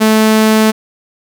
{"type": "tone", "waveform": "sawtooth", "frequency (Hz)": 218.1, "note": "A3", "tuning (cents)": -15, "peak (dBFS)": -3, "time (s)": [0, 0.72], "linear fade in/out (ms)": 20, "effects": []}